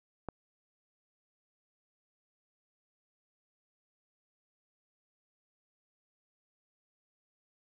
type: click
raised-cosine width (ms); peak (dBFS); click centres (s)
1; -23; 0.287
effects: none